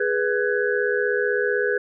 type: tone cluster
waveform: sine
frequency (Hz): 414.6 / 490.5 / 1500 / 1663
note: G#4 / B4 / F#6 / G#6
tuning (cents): -3 / -12 / +23 / +2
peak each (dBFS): -23 / -24 / -27 / -27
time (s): 0-1.78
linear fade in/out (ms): 5
effects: none

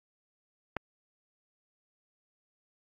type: click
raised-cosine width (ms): 0.5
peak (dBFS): -16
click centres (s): 0.767
effects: AAC 64 kbps

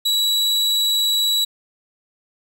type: tone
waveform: 40% pulse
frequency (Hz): 3907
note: B7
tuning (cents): -19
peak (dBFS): -15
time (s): 0.05-1.45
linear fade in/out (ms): 10
effects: none

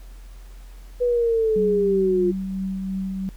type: linear sweep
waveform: sine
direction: down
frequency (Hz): 493.9 to 348.8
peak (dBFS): -17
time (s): 1-2.32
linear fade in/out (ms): 20
type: tone with tremolo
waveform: sine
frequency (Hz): 191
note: G3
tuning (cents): -45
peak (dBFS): -23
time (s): 1.56-3.29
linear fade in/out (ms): 0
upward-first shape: triangle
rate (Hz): 3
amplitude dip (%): 30
effects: added 43 Hz sine -38 dBFS peak until 3.36 s + pink hiss -54 dBFS RMS until 3.36 s

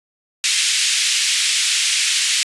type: band-pass noise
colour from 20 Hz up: pink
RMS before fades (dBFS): -18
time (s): 0.44-2.43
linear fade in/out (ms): 0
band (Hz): 2300 to 9200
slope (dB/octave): 24
effects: resampled to 24000 Hz

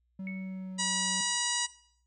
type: tone with pitch glide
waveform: triangle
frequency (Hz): 190 to 186.74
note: F#3 to F#3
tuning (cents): +46 to +16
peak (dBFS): -34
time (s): 0.19-1.21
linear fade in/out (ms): 5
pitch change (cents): -30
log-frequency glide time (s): 0.31-0.79
type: tone with exponential decay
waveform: sine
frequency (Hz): 2208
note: C#7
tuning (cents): -7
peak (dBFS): -37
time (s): 0.27-0.73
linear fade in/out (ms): 1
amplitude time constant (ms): 100
type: harmonic tone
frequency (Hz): 966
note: B5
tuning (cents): -39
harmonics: 1 / 2 / 3 / 4 / 5 / 6 / 7 / 8 / 9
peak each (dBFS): -37 / -37 / -37 / -37 / -37 / -37 / -37 / -37 / -37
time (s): 0.78-1.67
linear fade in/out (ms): 20
effects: noise-tail reverb RT60 0.6 s tail -17 dB re dry + added 60 Hz sine -70 dBFS peak until 2.06 s

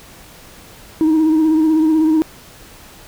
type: tone with vibrato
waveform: sine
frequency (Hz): 315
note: D#4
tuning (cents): +21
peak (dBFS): -8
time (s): 1.01-2.22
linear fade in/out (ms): 0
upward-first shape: sine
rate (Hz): 16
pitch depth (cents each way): 39
effects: tanh soft clip ceiling -9 dBFS + pink hiss -41 dBFS RMS until 3.07 s

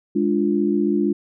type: chord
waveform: sine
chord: D diminished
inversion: second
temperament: equal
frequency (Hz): 207.7 / 293.7 / 349.2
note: Ab3 / D4 / F4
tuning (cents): 0 / 0 / 0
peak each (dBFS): -21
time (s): 0.15-1.13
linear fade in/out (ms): 10
effects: none

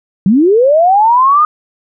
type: linear sweep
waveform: sine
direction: up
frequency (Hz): 174.61 to 1244.5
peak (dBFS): -5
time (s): 0.26-1.45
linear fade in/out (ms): 2
effects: none

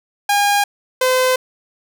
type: tone pair in turn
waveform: sawtooth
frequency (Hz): 813 / 512.2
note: G#5 / C5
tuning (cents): -37 / -37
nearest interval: minor sixth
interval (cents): 800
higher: first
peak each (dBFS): -9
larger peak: neither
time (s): 0.29-0.64 / 1.01-1.36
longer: neither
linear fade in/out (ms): 5
effects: none

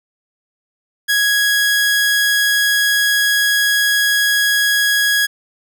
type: tone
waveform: sawtooth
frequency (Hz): 1661.2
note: G#6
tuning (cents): 0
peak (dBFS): -9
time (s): 1.08-5.27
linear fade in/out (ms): 20
effects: none

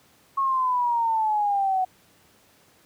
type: exponential sweep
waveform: sine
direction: down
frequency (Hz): 1100 to 740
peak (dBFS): -20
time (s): 0.37-1.85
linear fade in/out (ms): 10
effects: pink hiss -58 dBFS RMS until 2.85 s + high-pass 100 Hz 12 dB/octave

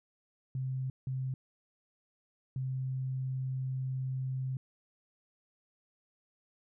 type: tone bursts at uneven times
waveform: sine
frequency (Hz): 130.81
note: C3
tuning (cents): 0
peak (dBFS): -32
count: 3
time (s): 0.55-0.9 / 1.07-1.34 / 2.56-4.57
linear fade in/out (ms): 2
effects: none

